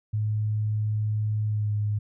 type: tone with pitch glide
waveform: sine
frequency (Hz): 106.9 to 104.7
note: A2 to G#2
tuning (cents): -49 to +15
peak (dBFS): -23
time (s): 0.13-1.99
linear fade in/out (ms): 10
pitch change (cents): -36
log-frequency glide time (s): 1.46-1.71
effects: none